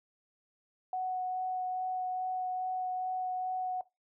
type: tone with vibrato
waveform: sine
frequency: 740 Hz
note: F#5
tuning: in tune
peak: -31 dBFS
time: 0.93-3.81 s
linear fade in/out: 2 ms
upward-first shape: sine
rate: 2.4 Hz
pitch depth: 8 cents each way
effects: noise-tail reverb RT60 0.2 s tail -19 dB re dry